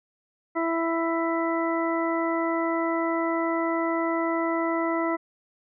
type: harmonic tone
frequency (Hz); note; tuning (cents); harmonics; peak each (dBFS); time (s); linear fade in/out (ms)
331.2; E4; +8; 1 / 2 / 3 / 4 / 6; -26 / -29 / -31 / -32 / -34; 0.55-5.17; 20
effects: none